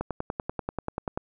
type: click train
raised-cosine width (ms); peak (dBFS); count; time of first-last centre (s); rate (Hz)
1; -15; 13; 0.01-1.175; 10.3
effects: none